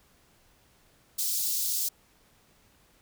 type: high-pass noise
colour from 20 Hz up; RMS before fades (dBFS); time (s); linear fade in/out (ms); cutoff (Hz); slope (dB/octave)
white; -29; 1.18-1.89; 10; 4200; 24
effects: pink hiss -63 dBFS RMS until 3.01 s